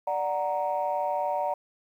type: chord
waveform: sine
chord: D augmented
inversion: none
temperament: equal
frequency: 587.3 / 740 / 932.3 Hz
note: D5 / F#5 / A#5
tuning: 0 / 0 / 0 cents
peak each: -29 dBFS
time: 0.07-1.54 s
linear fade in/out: 5 ms
effects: tanh soft clip ceiling -18 dBFS + 10-bit